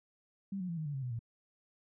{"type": "tone with pitch steps", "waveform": "sine", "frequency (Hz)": [196, 181.82, 168.67, 156.47, 145.15, 134.65, 124.91, 115.87], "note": ["G3", "F#3", "E3", "D#3", "D3", "C#3", "B2", "A#2"], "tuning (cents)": [0, -30, 40, 10, -20, -50, 20, -10], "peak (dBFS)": -35, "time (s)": [0.52, 1.192], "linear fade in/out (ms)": 5, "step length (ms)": 84, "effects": []}